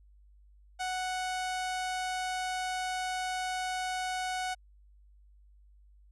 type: tone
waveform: sawtooth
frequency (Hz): 740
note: F#5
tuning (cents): 0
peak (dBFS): -28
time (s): 0.79-4.55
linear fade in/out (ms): 20
effects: added 50 Hz sine -56 dBFS peak until 6.11 s + resampled to 24000 Hz